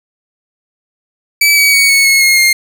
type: tone with pitch steps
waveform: sawtooth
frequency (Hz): 2300 / 2270 / 2240 / 2210 / 2181 / 2152 / 2124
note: D7 / C#7 / C#7 / C#7 / C#7 / C7 / C7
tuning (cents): -37 / +41 / +18 / -6 / -29 / +48 / +25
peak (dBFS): -3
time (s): 1.41-2.53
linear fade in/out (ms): 5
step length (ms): 160
effects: none